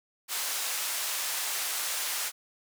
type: band-pass noise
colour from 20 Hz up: white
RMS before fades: -32 dBFS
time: 0.28-2.32 s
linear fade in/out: 50 ms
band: 710 to 13000 Hz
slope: 12 dB/octave
effects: none